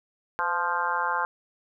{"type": "harmonic tone with a mistuned harmonic", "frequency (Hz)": 174.61, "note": "F3", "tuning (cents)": 0, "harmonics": [3, 4, 5, 6, 7, 8, 9], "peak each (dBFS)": [-37, -39, -29, -29, -34, -31, -32], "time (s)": [0.39, 1.25], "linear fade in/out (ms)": 0, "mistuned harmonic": 3, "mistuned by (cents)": -45, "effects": []}